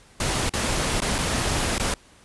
pink noise with dropouts, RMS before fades -24 dBFS, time 0.2-1.94 s, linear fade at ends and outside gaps 2 ms, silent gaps 0.494-0.536 / 1.004-1.019 / 1.183-1.186 / 1.782-1.797 s, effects pink hiss -53 dBFS RMS until 2.24 s + resampled to 24000 Hz

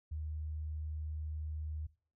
sine tone, 77 Hz, D#2, 17 cents flat, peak -37 dBFS, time 0.11-1.87 s, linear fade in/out 10 ms, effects noise-tail reverb RT60 0.4 s tail -20 dB re dry

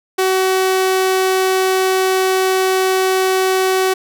sawtooth tone, 376.9 Hz, F#4, 32 cents sharp, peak -9 dBFS, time 0.18-3.94 s, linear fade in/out 10 ms, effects none

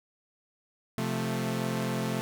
sawtooth chord, F major, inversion second, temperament equal, 130.81 / 174.61 / 220 Hz, C3 / F3 / A3, 0 / 0 / 0 cents, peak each -29 / -31 / -28 dBFS, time 0.98-2.21 s, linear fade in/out 0 ms, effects none

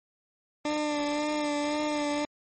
20% pulse tone with vibrato, 296.6 Hz, D4, 17 cents sharp, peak -22 dBFS, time 0.65-2.25 s, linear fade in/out 2 ms, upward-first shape sine, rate 1.9 Hz, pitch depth 27 cents each way, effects MP3 32 kbps

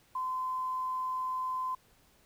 sine tone with quantisation, 1027 Hz, C6, 33 cents flat, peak -31 dBFS, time 0.15-1.75 s, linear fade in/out 5 ms, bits 10, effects pink hiss -65 dBFS RMS until 2.25 s

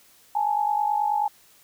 sine tone pair together, 830.6 / 880 Hz, G#5 / A5, 0 / 0 cents, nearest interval minor second, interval 100 cents, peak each -22 / -26 dBFS, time 0.35-1.28 s, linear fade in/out 5 ms, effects white hiss -56 dBFS RMS until 1.63 s

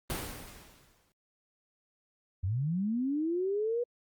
pink noise with exponential decay, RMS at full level -33 dBFS, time 0.1-1.12 s, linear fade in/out 0 ms, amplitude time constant 220 ms
sine linear sweep, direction up, 84.2 to 490.1 Hz, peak -28 dBFS, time 2.43-3.84 s, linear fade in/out 10 ms
effects Opus 32 kbps

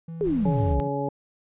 triangle tone with pitch glide, 164.81 to 167.79 Hz, E3 to E3, 0 to +31 cents, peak -31 dBFS, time 0.08-0.88 s, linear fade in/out 5 ms, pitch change +31 cents, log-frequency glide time 0.39-0.71 s
sine exponential sweep, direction down, 436.6 to 58.2 Hz, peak -21 dBFS, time 0.21-0.8 s, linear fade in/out 0 ms
brown noise, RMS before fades -37 dBFS, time 0.22-0.77 s, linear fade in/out 50 ms
harmonic tone, 140.5 Hz, C#3, 24 cents sharp, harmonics 1 / 2 / 3 / 4 / 6, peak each -31 / -31 / -31 / -31 / -31 dBFS, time 0.45-1.09 s, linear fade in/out 5 ms
effects resampled to 8000 Hz

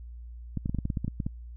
clicks, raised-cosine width 5 ms, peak -17 dBFS, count 12, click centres 0.573 / 0.659 / 0.695 / 0.747 / 0.787 / 0.854 / 0.902 / 0.972 / 1.046 / 1.08 / 1.202 / 1.265 s, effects added 59 Hz sine -40 dBFS peak until 1.56 s

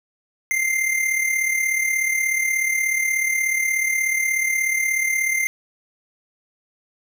square tone with amplitude modulation, 2093 Hz, C7, in tune, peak -17 dBFS, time 0.51-5.47 s, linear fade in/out 0 ms, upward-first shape sine, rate 36.6 Hz, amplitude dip 55%, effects none

